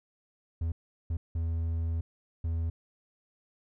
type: tone bursts at uneven times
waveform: triangle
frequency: 82.41 Hz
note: E2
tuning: in tune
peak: -26 dBFS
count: 4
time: 0.61-0.72 / 1.1-1.17 / 1.35-2.01 / 2.44-2.7 s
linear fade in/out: 5 ms
effects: none